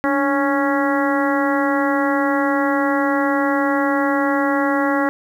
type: harmonic tone with a mistuned harmonic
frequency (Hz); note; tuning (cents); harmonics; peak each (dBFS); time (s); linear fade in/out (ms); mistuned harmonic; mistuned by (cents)
277.2; C#4; 0; 1 / 2 / 3 / 4 / 5 / 6 / 7; -19 / -22 / -24 / -25 / -26 / -27 / -27; 0.04-5.09; 0; 1; +72
effects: 8-bit